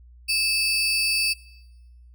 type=tone pair together; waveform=35% pulse; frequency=2616 / 4626 Hz; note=E7 / D8; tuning=-14 / -27 cents; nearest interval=minor seventh; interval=987 cents; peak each=-22 / -22 dBFS; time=0.28-1.34 s; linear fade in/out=20 ms; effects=noise-tail reverb RT60 1.0 s tail -21 dB re dry + added 60 Hz sine -46 dBFS peak until 2.14 s